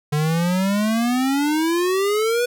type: exponential sweep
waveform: square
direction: up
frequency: 146.83 to 493.9 Hz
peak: -18 dBFS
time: 0.12-2.46 s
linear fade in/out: 10 ms
effects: none